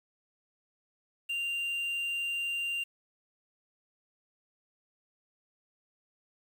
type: tone with quantisation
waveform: triangle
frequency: 2784 Hz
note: F7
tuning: 6 cents flat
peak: -29 dBFS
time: 1.29-2.84 s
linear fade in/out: 10 ms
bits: 9
effects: none